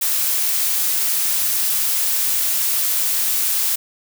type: noise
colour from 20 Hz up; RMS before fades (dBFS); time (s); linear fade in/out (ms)
blue; -19; 0.01-3.76; 10
effects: none